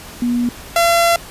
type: tone pair in turn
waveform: sine / sawtooth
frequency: 241.5 / 680.5 Hz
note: B3 / F5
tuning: -39 / -45 cents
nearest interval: octave + tritone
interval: 1794 cents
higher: second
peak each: -14 / -7 dBFS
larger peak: second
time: 0.22-0.49 / 0.76-1.16 s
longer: second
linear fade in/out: 2 ms
effects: pink hiss -35 dBFS RMS until 1.3 s + resampled to 32000 Hz